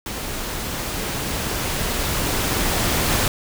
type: noise with level ramp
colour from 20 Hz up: pink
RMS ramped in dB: -29 to -19 dBFS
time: 0.06-3.28 s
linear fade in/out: 2 ms
effects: none